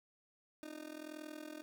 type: tone with amplitude modulation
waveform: 30% pulse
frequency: 306.8 Hz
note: D#4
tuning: 24 cents flat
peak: -40 dBFS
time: 0.63-1.62 s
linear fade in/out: 0 ms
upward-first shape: sine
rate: 41.4 Hz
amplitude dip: 85%
effects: 13-bit